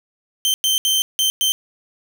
sawtooth tone bursts at uneven times, 3112 Hz, G7, 13 cents flat, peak -12 dBFS, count 5, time 0.45-0.54 / 0.64-0.78 / 0.85-1.02 / 1.19-1.3 / 1.41-1.52 s, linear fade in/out 0 ms, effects none

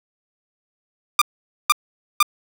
sawtooth tone bursts, 1200 Hz, D6, 37 cents sharp, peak -7 dBFS, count 3, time 1.19-2.228 s, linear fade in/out 2 ms, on 26 ms, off 480 ms, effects 7-bit

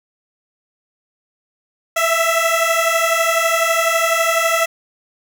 15% pulse beating tone pair, 656 / 668 Hz, E5 / E5, -9 / +23 cents, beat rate 12 Hz, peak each -11 dBFS, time 1.96-4.66 s, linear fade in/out 10 ms, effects none

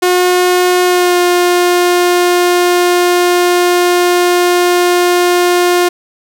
sawtooth tone with pitch glide, 360.5 to 354.5 Hz, F#4 to F4, -45 to +26 cents, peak -4 dBFS, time 0.02-5.89 s, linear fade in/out 10 ms, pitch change -29 cents, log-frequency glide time 0.84-1.19 s, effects none

